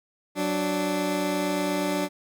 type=tone pair together; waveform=20% pulse; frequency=186.31 / 293.7 Hz; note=F#3 / D4; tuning=+12 / 0 cents; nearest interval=minor sixth; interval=788 cents; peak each=-24 / -21 dBFS; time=0.35-2.09 s; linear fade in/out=50 ms; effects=none